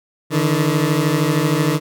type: beating tone pair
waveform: 20% pulse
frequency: 146.83 / 159.83 Hz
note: D3 / D#3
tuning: 0 / +47 cents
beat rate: 13 Hz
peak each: -13 dBFS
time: 0.3-1.8 s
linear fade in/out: 50 ms
effects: none